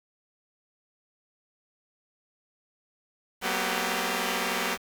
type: tone cluster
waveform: 5% pulse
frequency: 186.9 / 230.2 / 249.1 / 395.4 Hz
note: F#3 / A#3 / B3 / G4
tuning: +18 / -22 / +15 / +15 cents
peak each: -21 dBFS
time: 3.41-4.78 s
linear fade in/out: 50 ms
effects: 8-bit